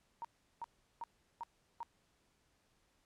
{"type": "tone bursts", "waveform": "sine", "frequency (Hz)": 932.3, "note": "A#5", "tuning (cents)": 0, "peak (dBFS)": -40, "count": 5, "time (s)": [0.22, 1.83], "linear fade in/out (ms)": 0, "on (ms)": 26, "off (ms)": 370, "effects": ["pink hiss -75 dBFS RMS until 3.05 s", "low-pass 10000 Hz 12 dB/octave"]}